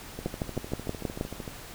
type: two click trains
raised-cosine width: 2 ms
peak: -23 / -15 dBFS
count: 18 / 7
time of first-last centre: 0.19-1.478 / 0.26-1.211 s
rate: 13.2 / 6.31 Hz
effects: pink hiss -44 dBFS RMS until 1.74 s